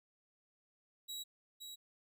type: tone with echo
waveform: sawtooth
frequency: 3875 Hz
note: B7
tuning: 34 cents flat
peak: -39 dBFS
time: 1.08-1.24 s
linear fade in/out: 20 ms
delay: 520 ms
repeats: 1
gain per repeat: -5 dB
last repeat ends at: 1.76 s
effects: none